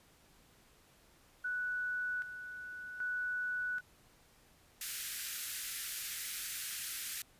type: tone with tremolo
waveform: sine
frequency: 1480 Hz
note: F#6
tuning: in tune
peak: -34 dBFS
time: 1.44-3.81 s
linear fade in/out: 10 ms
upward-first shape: square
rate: 0.64 Hz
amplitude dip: 65%
type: high-pass noise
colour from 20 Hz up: white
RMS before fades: -40 dBFS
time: 4.81-7.22 s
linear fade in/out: 2 ms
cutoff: 1400 Hz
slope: 48 dB/octave
effects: pink hiss -65 dBFS RMS until 7.39 s + resampled to 32000 Hz